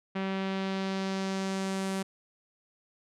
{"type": "tone with low-pass filter sweep", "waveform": "sawtooth", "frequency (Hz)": 192.2, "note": "G3", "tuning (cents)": -34, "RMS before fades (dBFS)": -32, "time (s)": [0.15, 2.03], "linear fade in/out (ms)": 10, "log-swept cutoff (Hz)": [2700, 10000], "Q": 1.3, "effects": []}